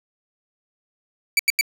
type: tone bursts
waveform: sawtooth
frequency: 2307 Hz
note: D7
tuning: 31 cents flat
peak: -11 dBFS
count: 3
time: 1.37-1.611 s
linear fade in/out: 2 ms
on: 23 ms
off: 86 ms
effects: none